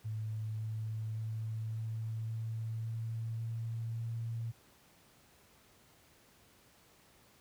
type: tone with pitch steps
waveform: sine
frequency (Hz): 109.1 / 109.92 / 110.75 / 111.59 / 112.43 / 113.27 / 114.13 / 114.99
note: A2 / A2 / A2 / A2 / A2 / A#2 / A#2 / A#2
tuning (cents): -14 / -1 / +12 / +25 / +38 / -49 / -36 / -23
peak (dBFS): -35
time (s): 0.04-4.52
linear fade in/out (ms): 20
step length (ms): 560
effects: pink hiss -64 dBFS RMS until 7.4 s + high-pass 60 Hz 12 dB/octave